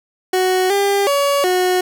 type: tone with pitch steps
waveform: 30% pulse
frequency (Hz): 370.7 / 399.9 / 565 / 365.4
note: F#4 / G4 / C#5 / F#4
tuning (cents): +3 / +35 / +33 / -22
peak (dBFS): -11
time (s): 0.33-1.81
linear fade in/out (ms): 5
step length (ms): 370
effects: none